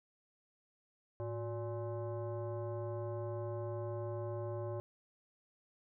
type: tone with frequency modulation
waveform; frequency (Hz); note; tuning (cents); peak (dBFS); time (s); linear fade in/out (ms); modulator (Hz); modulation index
sine; 108.4; A2; -25; -37; 1.2-4.8; 0; 471; 1.2
effects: none